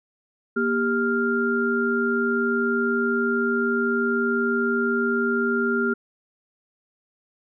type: tone cluster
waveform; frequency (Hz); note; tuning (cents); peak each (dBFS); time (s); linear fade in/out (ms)
sine; 237 / 396.4 / 1398; A#3 / G4 / F6; +29 / +19 / +1; -24; 0.56-5.94; 10
effects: none